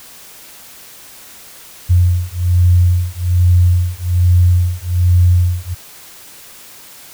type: beating tone pair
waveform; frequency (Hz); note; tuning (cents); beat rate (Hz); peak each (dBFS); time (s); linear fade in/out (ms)
sine; 88.2 / 89.4; F2 / F2; +18 / +41; 1.2; -12; 1.89-5.75; 20
effects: white hiss -38 dBFS RMS until 7.13 s